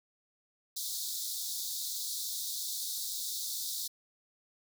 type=high-pass noise; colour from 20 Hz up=pink; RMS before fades=-37 dBFS; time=0.76-3.88 s; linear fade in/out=10 ms; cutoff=3600 Hz; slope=96 dB/octave; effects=none